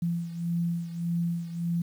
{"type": "beating tone pair", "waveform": "sine", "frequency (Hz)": [170, 171.7], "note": ["F3", "F3"], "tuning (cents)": [-46, -29], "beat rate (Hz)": 1.7, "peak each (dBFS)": [-28, -33], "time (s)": [0.02, 1.82], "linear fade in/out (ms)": 5, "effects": ["9-bit"]}